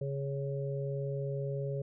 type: harmonic tone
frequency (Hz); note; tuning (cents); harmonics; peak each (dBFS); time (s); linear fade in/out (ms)
138.59; C#3; 0; 1 / 3 / 4; -34 / -39 / -40; 0.01-1.82; 5
effects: none